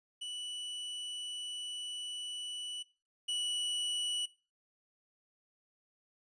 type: tone pair in turn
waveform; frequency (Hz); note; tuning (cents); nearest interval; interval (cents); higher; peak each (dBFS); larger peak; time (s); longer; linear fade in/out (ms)
45% pulse; 2960 / 2947; F#7 / F#7; 0 / -8; unison; 8; first; -38 / -32; second; 0.21-2.83 / 3.28-4.26; first; 10
effects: noise-tail reverb RT60 0.3 s tail -18 dB re dry + resampled to 22050 Hz